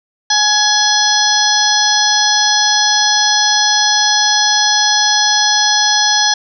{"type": "harmonic tone with a mistuned harmonic", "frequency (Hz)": 840, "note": "G#5", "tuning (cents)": 19, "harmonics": [1, 2, 4, 5, 6, 7], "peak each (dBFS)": [-17, -17, -17, -17, -17, -17], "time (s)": [0.3, 6.34], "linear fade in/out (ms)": 5, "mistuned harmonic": 6, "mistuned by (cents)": 42, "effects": []}